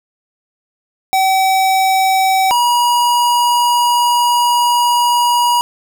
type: tone pair in turn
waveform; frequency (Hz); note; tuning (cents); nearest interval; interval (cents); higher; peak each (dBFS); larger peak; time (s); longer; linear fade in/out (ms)
square; 764 / 962.6; G5 / B5; -45 / -45; major third; 400; second; -11; neither; 1.13-2.51 / 2.51-5.61; second; 0
effects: none